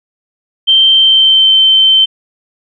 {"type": "tone with pitch glide", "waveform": "sine", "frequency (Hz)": [3132, 3098], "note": ["G7", "G7"], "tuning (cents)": [-2, -21], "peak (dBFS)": -4, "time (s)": [0.67, 2.06], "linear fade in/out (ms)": 20, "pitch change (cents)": -19, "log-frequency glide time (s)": [0.92, 1.53], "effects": []}